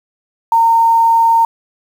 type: tone with quantisation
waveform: sine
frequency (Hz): 916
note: A#5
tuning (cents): -31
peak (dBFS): -7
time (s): 0.52-1.45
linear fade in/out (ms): 2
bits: 6
effects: none

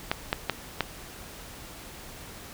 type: clicks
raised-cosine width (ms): 0.3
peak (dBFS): -8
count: 4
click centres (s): 0.115 / 0.329 / 0.497 / 0.807
effects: pink hiss -44 dBFS RMS until 2.53 s

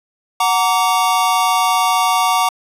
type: chord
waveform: square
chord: Gb augmented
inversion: none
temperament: just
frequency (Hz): 740 / 925 / 1156.2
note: Gb5 / Bb5 / D6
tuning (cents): 0 / -14 / -27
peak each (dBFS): -18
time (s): 0.4-2.49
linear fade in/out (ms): 5
effects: resampled to 32000 Hz

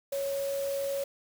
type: tone in noise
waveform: sine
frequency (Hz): 554.4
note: C#5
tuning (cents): 0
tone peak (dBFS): -29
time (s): 0.12-1.04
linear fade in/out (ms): 5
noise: white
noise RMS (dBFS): -43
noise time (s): 0.12-1.04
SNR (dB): +11
effects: none

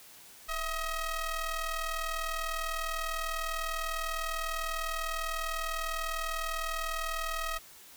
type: ring-modulated tone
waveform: sawtooth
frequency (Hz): 640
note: D#5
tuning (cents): +49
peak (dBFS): -25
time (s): 0.48-7.59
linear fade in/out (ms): 20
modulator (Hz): 620
effects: white hiss -53 dBFS RMS until 7.96 s

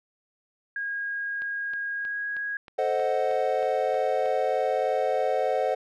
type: tone with pitch glide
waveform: sine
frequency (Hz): 1634 to 1651.1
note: G#6 to G#6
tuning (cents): -29 to -11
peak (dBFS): -28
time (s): 0.76-2.57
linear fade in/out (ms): 2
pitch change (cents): +18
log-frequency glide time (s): 1.95-2.19
type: click train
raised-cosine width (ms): 0.3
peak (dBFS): -29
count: 10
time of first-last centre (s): 1.42-4.259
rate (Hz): 3.17
type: chord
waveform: triangle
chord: A diminished seventh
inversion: none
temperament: equal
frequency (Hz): 440 / 523.3 / 622.3 / 740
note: A4 / C5 / Eb5 / Gb5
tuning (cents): 0 / 0 / 0 / 0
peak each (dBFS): -28 / -25 / -27 / -26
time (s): 2.78-5.75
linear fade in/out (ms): 10
effects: none

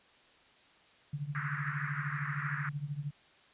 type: tone with tremolo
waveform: sine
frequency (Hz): 144.9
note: D3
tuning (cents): -23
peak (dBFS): -31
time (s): 1.13-3.11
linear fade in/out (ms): 5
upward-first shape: triangle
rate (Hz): 13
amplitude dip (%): 90
type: band-pass noise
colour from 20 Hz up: white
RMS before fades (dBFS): -39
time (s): 1.35-2.69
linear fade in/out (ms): 0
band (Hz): 1200 to 1900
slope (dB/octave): 48
effects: white hiss -62 dBFS RMS until 3.53 s + resampled to 8000 Hz

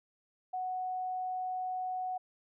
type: tone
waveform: sine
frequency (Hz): 740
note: F#5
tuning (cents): 0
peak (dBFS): -33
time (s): 0.53-2.18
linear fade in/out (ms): 10
effects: none

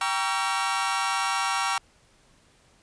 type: chord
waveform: sawtooth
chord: G diminished seventh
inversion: none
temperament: just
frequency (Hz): 784 / 940.8 / 1128.9 / 1354.7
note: G5 / Bb5 / Db6 / Fb6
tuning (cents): 0 / +16 / +31 / +47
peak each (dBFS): -26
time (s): 0.01-1.78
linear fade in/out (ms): 2
effects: pink hiss -60 dBFS RMS until 2.82 s + resampled to 22050 Hz

